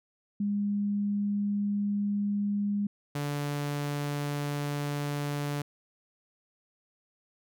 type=tone pair in turn; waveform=sine / sawtooth; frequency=203.8 / 144.96 Hz; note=G#3 / D3; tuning=-32 / -22 cents; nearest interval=tritone; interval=590 cents; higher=first; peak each=-26 dBFS; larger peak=neither; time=0.4-2.87 / 3.15-5.62 s; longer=neither; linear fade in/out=5 ms; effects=none